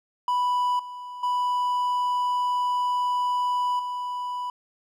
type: tone with level steps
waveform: triangle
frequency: 987.8 Hz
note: B5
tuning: in tune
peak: -19 / -33 / -20 / -26 dBFS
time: 0.28-4.5 s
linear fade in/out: 2 ms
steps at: 0.79 / 1.23 / 3.79 s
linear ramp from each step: 5 ms
effects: none